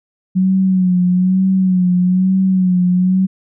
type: tone with vibrato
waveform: sine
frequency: 184.7 Hz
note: F#3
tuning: 3 cents flat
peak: -10 dBFS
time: 0.35-3.27 s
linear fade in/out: 20 ms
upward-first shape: sine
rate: 1.1 Hz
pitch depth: 50 cents each way
effects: none